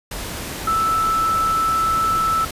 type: tone in noise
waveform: sine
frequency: 1318.5 Hz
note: E6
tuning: in tune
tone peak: -16 dBFS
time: 0.67-2.45 s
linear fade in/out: 5 ms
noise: pink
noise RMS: -29 dBFS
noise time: 0.11-2.51 s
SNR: +10 dB
effects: resampled to 32000 Hz